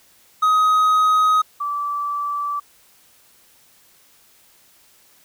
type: tone pair in turn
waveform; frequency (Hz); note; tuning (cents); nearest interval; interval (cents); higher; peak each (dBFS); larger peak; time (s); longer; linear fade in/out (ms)
triangle / sine; 1259 / 1160.4; D#6 / D6; +20 / -21; minor second; 141; first; -11 / -21; first; 0.42-1.42 / 1.6-2.6; neither; 10
effects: white hiss -54 dBFS RMS until 5.24 s